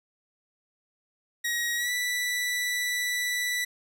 sawtooth tone with pitch glide, 1896 to 1969.7 Hz, A#6 to B6, +29 to -5 cents, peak -23 dBFS, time 1.44-3.65 s, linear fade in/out 10 ms, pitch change +66 cents, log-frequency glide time 1.76-1.91 s, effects none

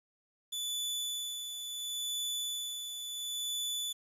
sawtooth tone with tremolo, 3477 Hz, A7, 21 cents flat, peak -30 dBFS, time 0.52-3.93 s, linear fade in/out 10 ms, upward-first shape sine, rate 0.72 Hz, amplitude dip 50%, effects resampled to 32000 Hz + 10-bit

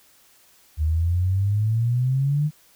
sine exponential sweep, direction up, 75.3 to 153.7 Hz, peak -18 dBFS, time 0.77-2.51 s, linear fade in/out 50 ms, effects white hiss -56 dBFS RMS until 2.75 s

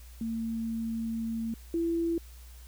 sine tone pair in turn, 226.5 / 334.8 Hz, A#3 / E4, -50 / +27 cents, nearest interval perfect fifth, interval 677 cents, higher second, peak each -30 / -26 dBFS, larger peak second, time 0.21-1.54 / 1.74-2.18 s, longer first, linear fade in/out 2 ms, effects added 60 Hz sine -46 dBFS peak until 2.67 s + white hiss -57 dBFS RMS until 2.67 s

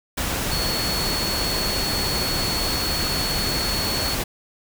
sine tone in noise, 4386 Hz, C#8, 19 cents flat, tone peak -25 dBFS, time 0.51-4.15 s, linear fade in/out 10 ms, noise pink, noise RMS -25 dBFS, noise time 0.17-4.24 s, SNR -3 dB, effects none

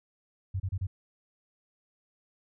sine tone bursts, 94.8 Hz, F#2, 43 cents sharp, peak -28 dBFS, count 4, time 0.54-0.87 s, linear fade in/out 10 ms, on 60 ms, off 30 ms, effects none

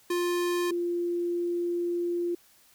square / sine tone pair in turn, 351.3 / 347.3 Hz, F4 / F4, +10 / -10 cents, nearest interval unison, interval 20 cents, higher first, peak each -26 dBFS, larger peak neither, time 0.1-0.71 / 0.71-2.35 s, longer second, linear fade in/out 5 ms, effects white hiss -60 dBFS RMS until 2.74 s

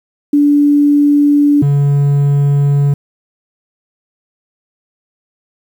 sine / triangle tone pair in turn, 290 / 142.26 Hz, D4 / C#3, -22 / +45 cents, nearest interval octave, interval 1233 cents, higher first, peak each -6 dBFS, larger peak neither, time 0.33-1.62 / 1.62-2.94 s, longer second, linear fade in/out 5 ms, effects 7-bit

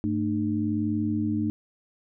sine tone cluster, 102.3 / 221.2 / 302.2 Hz, G#2 / A3 / D4, -26 / +9 / +50 cents, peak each -31 / -27 / -27 dBFS, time 0.04-1.5 s, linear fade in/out 0 ms, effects none

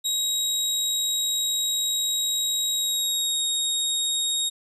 25% pulse tone with pitch glide, 3811 to 3748 Hz, A#7 to A#7, +38 to +9 cents, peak -18 dBFS, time 0.04-4.5 s, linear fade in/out 20 ms, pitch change -29 cents, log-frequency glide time 2.73-3.4 s, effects none

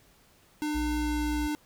square tone with pitch glide, 301 to 299.1 Hz, D4 to D4, +43 to +32 cents, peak -29 dBFS, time 0.62-1.55 s, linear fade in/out 0 ms, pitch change -11 cents, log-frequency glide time 0.93-1.34 s
sine tone, 58.9 Hz, A#1, 19 cents sharp, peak -31 dBFS, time 0.74-1.48 s, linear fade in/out 20 ms
effects pink hiss -61 dBFS RMS until 1.65 s

